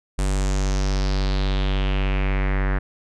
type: tone with low-pass filter sweep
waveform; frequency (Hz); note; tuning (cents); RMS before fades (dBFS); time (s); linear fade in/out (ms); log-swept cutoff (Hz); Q
square; 48.2; G1; -28; -21; 0.18-2.79; 10; 8800 to 1700; 3.4
effects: none